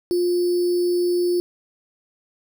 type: tone with sample-and-hold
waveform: sine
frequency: 353.1 Hz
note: F4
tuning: 19 cents sharp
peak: -17 dBFS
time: 0.11-1.4 s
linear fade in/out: 0 ms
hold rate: 4900 Hz
effects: none